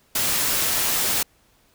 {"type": "noise", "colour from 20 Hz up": "white", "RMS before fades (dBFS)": -22, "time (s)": [0.15, 1.23], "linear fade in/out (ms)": 5, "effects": ["pink hiss -60 dBFS RMS until 1.74 s"]}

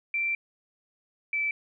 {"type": "tone pair in turn", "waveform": "sine", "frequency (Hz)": [2349, 2318], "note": ["D7", "D7"], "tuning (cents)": [0, -23], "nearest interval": "unison", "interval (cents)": 23, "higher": "first", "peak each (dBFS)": [-25, -25], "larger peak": "neither", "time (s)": [[0.14, 0.35], [1.33, 1.51]], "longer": "first", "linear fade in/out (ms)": 2, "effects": []}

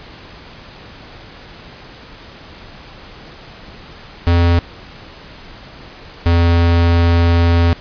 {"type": "tone pair in turn", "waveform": "square", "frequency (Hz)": [85.8, 85.16], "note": ["F2", "F2"], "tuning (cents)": [-30, -43], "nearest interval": "unison", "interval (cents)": 13, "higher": "first", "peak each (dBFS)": -10, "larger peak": "neither", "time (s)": [[4.27, 4.59], [6.26, 7.73]], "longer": "second", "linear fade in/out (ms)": 0, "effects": ["pink hiss -37 dBFS RMS until 7.8 s", "resampled to 11025 Hz"]}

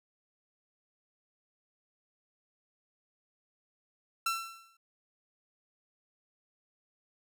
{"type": "tone with exponential decay", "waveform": "sawtooth", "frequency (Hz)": 1345, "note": "E6", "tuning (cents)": 34, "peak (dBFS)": -23, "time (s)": [4.26, 4.77], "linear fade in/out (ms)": 5, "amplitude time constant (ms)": 110, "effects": []}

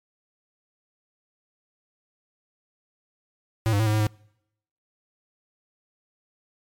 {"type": "tone with pitch steps", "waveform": "square", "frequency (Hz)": [111.7, 101.3, 110.6, 106.6, 108, 106.2], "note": ["A2", "G#2", "A2", "G#2", "A2", "G#2"], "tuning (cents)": [27, -43, 9, 46, -32, 39], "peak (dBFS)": -20, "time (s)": [3.66, 4.068], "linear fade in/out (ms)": 0, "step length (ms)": 68, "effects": ["noise-tail reverb RT60 0.8 s tail -26 dB re dry", "MP3 96 kbps"]}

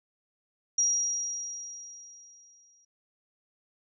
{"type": "tone with exponential decay", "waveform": "sine", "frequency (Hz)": 5710, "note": "F8", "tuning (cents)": 37, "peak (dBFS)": -21, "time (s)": [0.78, 2.85], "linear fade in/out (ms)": 5, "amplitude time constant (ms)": 450, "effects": []}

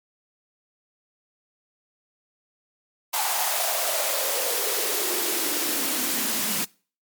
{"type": "noise with high-pass filter sweep", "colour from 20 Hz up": "white", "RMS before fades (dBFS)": -25, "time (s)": [3.13, 6.65], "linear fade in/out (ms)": 10, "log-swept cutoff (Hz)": [850, 200], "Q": 5.2, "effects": ["noise-tail reverb RT60 0.4 s tail -24 dB re dry", "MP3 96 kbps"]}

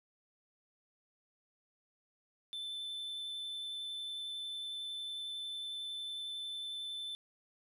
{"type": "tone with vibrato", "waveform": "triangle", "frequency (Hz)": 3528, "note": "A7", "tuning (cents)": 4, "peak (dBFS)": -38, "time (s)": [2.53, 7.15], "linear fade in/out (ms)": 0, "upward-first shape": "triangle", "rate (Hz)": 11, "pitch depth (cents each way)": 8, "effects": []}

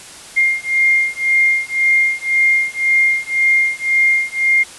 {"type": "beating tone pair", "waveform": "sine", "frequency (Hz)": [2118, 2119.9], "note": ["C7", "C7"], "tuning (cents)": [21, 22], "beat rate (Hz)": 1.9, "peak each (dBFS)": [-15, -15], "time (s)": [0.36, 4.64], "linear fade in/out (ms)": 20, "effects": ["white hiss -36 dBFS RMS until 4.78 s", "resampled to 24000 Hz"]}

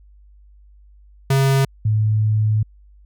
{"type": "tone pair in turn", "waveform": ["square", "sine"], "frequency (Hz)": [135.7, 107.71], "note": ["C#3", "A2"], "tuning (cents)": [-36, -36], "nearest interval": "major third", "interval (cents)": 400, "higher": "first", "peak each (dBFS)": -14, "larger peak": "neither", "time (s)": [[1.3, 1.65], [1.85, 2.63]], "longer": "second", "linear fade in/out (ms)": 5, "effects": ["added 50 Hz sine -45 dBFS peak until 3.05 s"]}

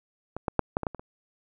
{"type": "clicks", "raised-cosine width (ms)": 1, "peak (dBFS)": [-19, -12, -6, -10, -17, -13, -24, -27], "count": 8, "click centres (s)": [0.366, 0.482, 0.593, 0.769, 0.833, 0.868, 0.947, 0.995], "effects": []}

